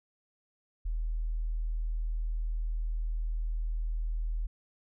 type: tone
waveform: sine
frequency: 40.01 Hz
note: D#1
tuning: 49 cents sharp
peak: -29 dBFS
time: 0.85-4.47 s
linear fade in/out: 10 ms
effects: none